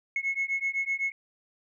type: beating tone pair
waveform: sine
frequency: 2180 / 2187.9 Hz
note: C#7 / C#7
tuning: -29 / -23 cents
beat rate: 7.9 Hz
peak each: -29 dBFS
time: 0.16-1.12 s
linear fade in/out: 2 ms
effects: tanh soft clip ceiling -21 dBFS

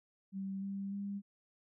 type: tone with pitch steps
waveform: sine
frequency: 193.8 / 196.96 / 200.2 Hz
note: G3 / G3 / G3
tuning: -20 / +8 / +37 cents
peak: -37 dBFS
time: 0.32-1.22 s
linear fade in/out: 50 ms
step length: 300 ms
effects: none

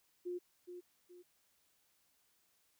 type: tone with echo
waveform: sine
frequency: 355.9 Hz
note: F4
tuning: 33 cents sharp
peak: -38 dBFS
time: 0.25-0.39 s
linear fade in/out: 20 ms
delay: 420 ms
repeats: 2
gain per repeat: -8 dB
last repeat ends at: 1.23 s
effects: white hiss -75 dBFS RMS until 2.79 s

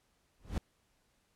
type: noise with exponential growth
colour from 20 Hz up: brown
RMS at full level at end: -29 dBFS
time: 0.39-0.58 s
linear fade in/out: 2 ms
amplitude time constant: 40 ms
effects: pink hiss -74 dBFS RMS until 1.35 s + low-pass 12000 Hz 12 dB/octave

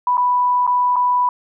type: tone with dropouts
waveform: sine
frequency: 987.8 Hz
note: B5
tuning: in tune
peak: -13 dBFS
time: 0.07-1.29 s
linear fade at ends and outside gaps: 2 ms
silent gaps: 0.171-0.178 / 0.667-0.675 / 0.959-0.964 s
effects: none

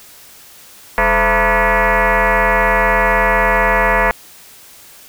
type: tone with frequency modulation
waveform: sine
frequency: 518 Hz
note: C5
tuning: 17 cents flat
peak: -10 dBFS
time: 0.98-4.11 s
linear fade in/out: 0 ms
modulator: 238 Hz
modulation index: 6.9
effects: white hiss -41 dBFS RMS until 5.08 s

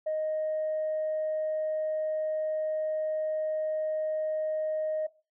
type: tone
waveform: sine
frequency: 622.3 Hz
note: D#5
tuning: in tune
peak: -26 dBFS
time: 0.06-5.07 s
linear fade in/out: 10 ms
effects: noise-tail reverb RT60 0.3 s tail -18 dB re dry + tanh soft clip ceiling -24 dBFS

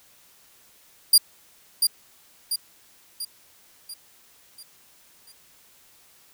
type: tone with echo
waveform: 20% pulse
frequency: 4796 Hz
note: D8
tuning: 36 cents sharp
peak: -5 dBFS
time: 1.13-1.18 s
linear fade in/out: 5 ms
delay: 690 ms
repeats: 6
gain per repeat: -6 dB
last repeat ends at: 5.32 s
effects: white hiss -56 dBFS RMS until 6.33 s

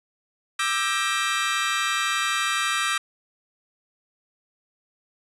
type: chord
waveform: 25% pulse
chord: E half-diminished seventh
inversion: third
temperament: just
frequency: 1186.7 / 1318.5 / 1582.2 / 1898.7 Hz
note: D6 / E6 / G6 / Bb6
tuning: +18 / 0 / +16 / +31 cents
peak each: -24 / -24 / -24 / -25 dBFS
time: 0.59-2.98 s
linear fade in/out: 5 ms
effects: resampled to 24000 Hz + 9-bit

